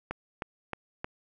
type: click train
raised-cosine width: 0.5 ms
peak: -18 dBFS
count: 4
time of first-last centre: 0.11-1.045 s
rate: 3.21 Hz
effects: none